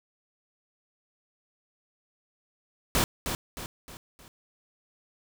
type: noise with echo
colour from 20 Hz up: pink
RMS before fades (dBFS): -24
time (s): 2.95-3.04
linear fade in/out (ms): 0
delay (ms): 310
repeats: 4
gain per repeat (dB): -7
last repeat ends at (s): 4.28
effects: none